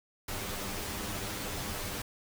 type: noise with comb filter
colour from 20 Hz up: pink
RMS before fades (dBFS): -37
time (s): 0.28-2.02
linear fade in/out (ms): 5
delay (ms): 10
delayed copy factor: +0.6
effects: none